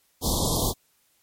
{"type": "band-stop noise", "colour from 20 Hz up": "pink", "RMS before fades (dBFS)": -24, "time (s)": [0.21, 0.74], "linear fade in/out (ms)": 50, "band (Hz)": [1100, 3300], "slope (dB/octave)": 96, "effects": ["white hiss -66 dBFS RMS until 1.22 s", "MP3 64 kbps"]}